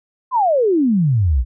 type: exponential sweep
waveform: sine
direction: down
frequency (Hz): 1072 to 55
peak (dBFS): -12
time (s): 0.31-1.45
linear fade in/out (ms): 50
effects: none